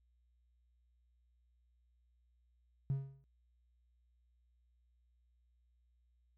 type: tone with exponential decay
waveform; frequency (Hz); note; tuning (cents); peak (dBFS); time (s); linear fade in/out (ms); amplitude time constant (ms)
triangle; 136.4; C#3; -28; -26; 2.9-3.24; 0; 73
effects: tanh soft clip ceiling -28 dBFS + added 60 Hz sine -70 dBFS peak until 6.37 s